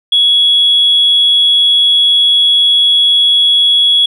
sine tone, 3354 Hz, G#7, 16 cents sharp, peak -5 dBFS, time 0.12-4.06 s, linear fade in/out 5 ms, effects tanh soft clip ceiling -1 dBFS

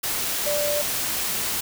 sine tone in noise, 587 Hz, D5, 1 cent flat, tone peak -23 dBFS, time 0.46-0.82 s, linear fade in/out 10 ms, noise white, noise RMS -26 dBFS, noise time 0.03-1.61 s, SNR 0 dB, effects none

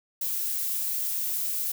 violet noise, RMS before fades -29 dBFS, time 0.21-1.72 s, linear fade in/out 5 ms, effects none

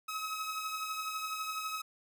sawtooth beating tone pair, 1276 / 1288 Hz, D#6 / E6, +43 / -41 cents, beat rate 12 Hz, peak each -33 / -39 dBFS, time 0.08-1.82 s, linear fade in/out 10 ms, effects none

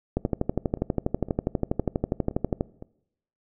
two click trains, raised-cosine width 2 ms, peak -24 / -10 dBFS, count 6 / 31, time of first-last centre 0.26-2.824 / 0.17-2.609 s, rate 1.95 / 12.3 Hz, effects noise-tail reverb RT60 0.8 s tail -22 dB re dry

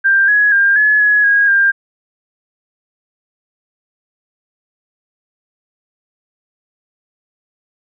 sine tone with pitch steps, 1585 / 1676 / 1601 / 1704 / 1684 / 1641 / 1596 Hz, G6 / G#6 / G6 / G#6 / G#6 / G#6 / G6, +19 / +15 / +36 / +44 / +24 / -21 / +31 cents, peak -8 dBFS, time 0.04-1.72 s, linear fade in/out 20 ms, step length 240 ms, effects none

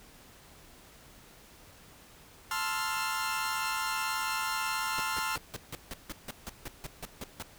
sawtooth chord, F major seventh, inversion first, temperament equal, 880 / 1046.5 / 1318.5 / 1396.9 Hz, A5 / C6 / E6 / F6, 0 / 0 / 0 / 0 cents, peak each -33 / -32 / -35 / -31 dBFS, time 2.51-5.36 s, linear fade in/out 2 ms
pink noise bursts, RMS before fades -39 dBFS, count 14, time 4.98-7.424 s, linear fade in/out 0 ms, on 26 ms, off 160 ms
effects pink hiss -55 dBFS RMS until 7.58 s

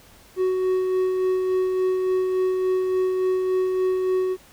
triangle tone with tremolo, 371.9 Hz, F#4, 9 cents sharp, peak -16 dBFS, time 0.36-4.37 s, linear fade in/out 50 ms, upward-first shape sine, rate 3.5 Hz, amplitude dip 30%, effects pink hiss -51 dBFS RMS until 4.52 s

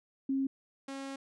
sine / sawtooth tone pair in turn, 270 / 272.3 Hz, C#4 / C#4, -45 / -31 cents, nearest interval unison, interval 14 cents, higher second, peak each -28 / -35 dBFS, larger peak first, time 0.29-0.47 / 0.88-1.16 s, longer second, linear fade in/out 5 ms, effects resampled to 22050 Hz

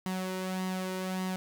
sawtooth tone with flanger, 186.3 Hz, F#3, 12 cents sharp, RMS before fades -34 dBFS, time 0.06-1.36 s, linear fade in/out 0 ms, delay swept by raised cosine 1 to 2.1 ms, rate 1.7 Hz, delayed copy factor +0.5, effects none

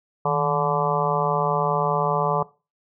harmonic tone with a mistuned harmonic, 145 Hz, D3, 22 cents flat, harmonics 1 / 3 / 4 / 5 / 6 / 7 / 8, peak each -27 / -27 / -27 / -27 / -27 / -27 / -27 dBFS, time 0.25-2.43 s, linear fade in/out 5 ms, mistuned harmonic 1, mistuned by +150 cents, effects noise-tail reverb RT60 0.3 s tail -19 dB re dry

